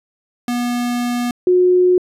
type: tone pair in turn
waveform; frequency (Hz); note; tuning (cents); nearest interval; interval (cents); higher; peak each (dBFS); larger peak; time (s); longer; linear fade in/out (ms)
square / sine; 242.5 / 362.5; B3 / F#4; -31 / -35; perfect fifth; 696; second; -18 / -9; second; 0.48-1.31 / 1.47-1.98; first; 2
effects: resampled to 32000 Hz